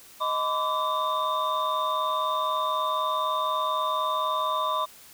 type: tone cluster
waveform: sine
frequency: 625 / 1012 / 1156 / 3636 Hz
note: D#5 / B5 / D6 / A#7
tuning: +8 / +42 / -28 / -44 cents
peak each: -31 / -27 / -27 / -35 dBFS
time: 0.2-4.86 s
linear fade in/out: 20 ms
effects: tanh soft clip ceiling -15 dBFS + white hiss -50 dBFS RMS until 5.13 s